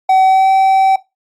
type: tone with pitch glide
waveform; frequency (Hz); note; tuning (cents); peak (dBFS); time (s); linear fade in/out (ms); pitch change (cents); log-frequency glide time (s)
triangle; 759 to 769.2; F#5 to G5; +44 to -33; -5; 0.09-0.96; 5; +23; 0.24-0.5
effects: noise-tail reverb RT60 0.2 s tail -18 dB re dry + Opus 48 kbps